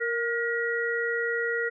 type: tone cluster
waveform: sine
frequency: 465.9 / 1425 / 1910 Hz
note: A#4 / F6 / A#6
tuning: -1 / +34 / +42 cents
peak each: -29 / -31 / -29 dBFS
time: 0-1.7 s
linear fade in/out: 20 ms
effects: none